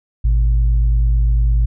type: tone pair together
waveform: sine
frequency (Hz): 54.6 / 123.47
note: A1 / B2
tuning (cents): -13 / 0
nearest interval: octave + major second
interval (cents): 1413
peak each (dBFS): -11 / -23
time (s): 0.24-1.66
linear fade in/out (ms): 10
effects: none